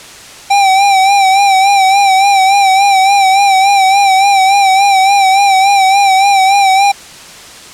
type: tone with vibrato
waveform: square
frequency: 782 Hz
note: G5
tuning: 4 cents flat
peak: -6 dBFS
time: 0.5-6.92 s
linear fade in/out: 10 ms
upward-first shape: sine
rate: 3.5 Hz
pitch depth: 56 cents each way
effects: white hiss -32 dBFS RMS until 7.73 s + low-pass 8000 Hz 12 dB/octave